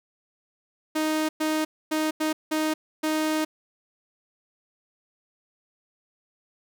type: tone bursts at uneven times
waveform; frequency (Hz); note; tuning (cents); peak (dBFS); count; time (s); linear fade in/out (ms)
sawtooth; 311.1; D#4; 0; -19; 6; 0.95-1.29 / 1.4-1.65 / 1.91-2.11 / 2.2-2.33 / 2.51-2.74 / 3.03-3.45; 10
effects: none